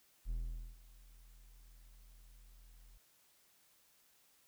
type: tone with ADSR envelope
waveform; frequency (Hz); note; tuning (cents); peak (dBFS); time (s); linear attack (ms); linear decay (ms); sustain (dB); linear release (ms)
triangle; 41.05; E1; -6; -33; 0.25-2.98; 49; 460; -22; 9
effects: white hiss -70 dBFS RMS until 4.47 s